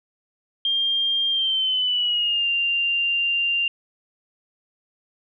sine tone with pitch glide, 3200 to 2786 Hz, G7 to F7, +35 to -5 cents, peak -19 dBFS, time 0.65-3.68 s, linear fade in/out 2 ms, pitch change -240 cents, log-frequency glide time 1.3-2.48 s, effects none

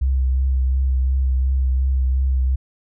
sine tone with vibrato, 65.3 Hz, C2, 3 cents flat, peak -15 dBFS, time 0.01-2.56 s, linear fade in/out 10 ms, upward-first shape triangle, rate 2.8 Hz, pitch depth 31 cents each way, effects none

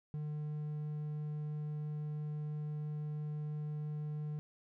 triangle tone, 150.5 Hz, D3, 43 cents sharp, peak -35 dBFS, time 0.14-4.39 s, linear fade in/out 0 ms, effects none

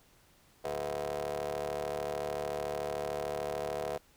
25% pulse ring-modulated tone, 73.5 Hz, D2, 2 cents sharp, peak -27 dBFS, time 0.64-3.98 s, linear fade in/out 10 ms, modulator 568 Hz, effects pink hiss -64 dBFS RMS until 4.16 s

